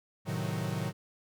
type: chord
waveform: 45% pulse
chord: A diminished seventh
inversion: none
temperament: equal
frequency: 110 / 130.81 / 155.56 / 185 Hz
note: A2 / C3 / Eb3 / Gb3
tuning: 0 / 0 / 0 / 0 cents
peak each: -37 / -38 / -36 / -37 dBFS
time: 0.25-0.93 s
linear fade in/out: 50 ms
effects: none